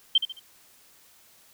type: tone with echo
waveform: sine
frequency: 3136 Hz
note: G7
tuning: in tune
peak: -15 dBFS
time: 0.15-0.18 s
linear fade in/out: 5 ms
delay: 72 ms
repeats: 3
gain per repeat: -9 dB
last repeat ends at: 0.396 s
effects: white hiss -57 dBFS RMS until 1.53 s